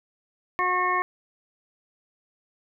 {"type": "harmonic tone", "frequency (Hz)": 363.1, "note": "F#4", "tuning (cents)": -33, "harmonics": [1, 2, 3, 5, 6], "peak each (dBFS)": [-32, -31, -23, -29, -31], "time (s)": [0.59, 1.02], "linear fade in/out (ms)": 0, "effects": []}